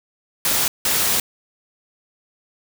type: noise bursts at uneven times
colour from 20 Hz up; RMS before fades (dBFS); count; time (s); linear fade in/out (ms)
white; -19; 2; 0.45-0.68 / 0.85-1.2; 2
effects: none